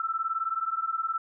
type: beating tone pair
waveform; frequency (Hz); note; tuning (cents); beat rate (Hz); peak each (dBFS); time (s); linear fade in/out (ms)
sine; 1318.5 / 1337.5; E6 / E6; 0 / +25; 19; -30 / -30; 0-1.18; 2
effects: none